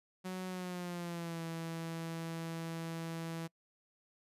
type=tone with pitch glide; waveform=sawtooth; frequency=185 to 164.82 Hz; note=F#3 to E3; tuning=0 to 0 cents; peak=-35 dBFS; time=0.24-3.48 s; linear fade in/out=20 ms; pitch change=-200 cents; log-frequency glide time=0.48-1.43 s; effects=noise-tail reverb RT60 0.1 s tail -26 dB re dry + resampled to 32000 Hz